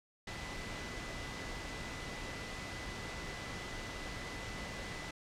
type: tone in noise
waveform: sine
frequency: 2000 Hz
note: B6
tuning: 21 cents sharp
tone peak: -49 dBFS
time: 0.27-5.11 s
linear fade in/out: 5 ms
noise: pink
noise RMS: -43 dBFS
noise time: 0.27-5.11 s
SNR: -9 dB
effects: low-pass 6000 Hz 12 dB/octave